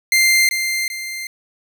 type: tone with echo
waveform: sawtooth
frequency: 2093 Hz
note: C7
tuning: in tune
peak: -8 dBFS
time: 0.12-0.49 s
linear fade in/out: 2 ms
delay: 390 ms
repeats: 2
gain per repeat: -7 dB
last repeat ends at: 1.27 s
effects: none